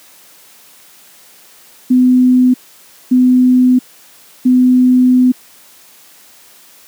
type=tone bursts at uneven times; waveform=sine; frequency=252.4 Hz; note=B3; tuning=38 cents sharp; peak=-5 dBFS; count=3; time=1.9-2.54 / 3.11-3.79 / 4.45-5.32 s; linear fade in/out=10 ms; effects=white hiss -43 dBFS RMS until 6.87 s + high-pass 150 Hz 12 dB/octave